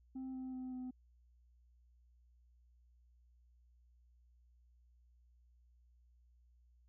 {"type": "tone with pitch steps", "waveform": "sine", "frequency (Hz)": [261.6, 259, 256.5, 254], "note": ["C4", "C4", "C4", "B3"], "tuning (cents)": [0, -17, -34, 49], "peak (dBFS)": -39, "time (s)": [0.15, 0.91], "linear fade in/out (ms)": 10, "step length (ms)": 190, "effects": ["tanh soft clip ceiling -41 dBFS", "added 60 Hz sine -65 dBFS peak until 6.88 s"]}